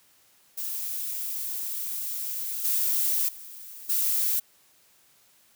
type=noise with level steps; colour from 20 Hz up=violet; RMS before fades=-32 / -25 / -43 / -25 dBFS; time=0.57-4.4 s; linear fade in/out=10 ms; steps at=2.64 / 3.28 / 3.89 s; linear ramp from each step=10 ms; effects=white hiss -61 dBFS RMS until 5.55 s + high-pass 60 Hz 12 dB/octave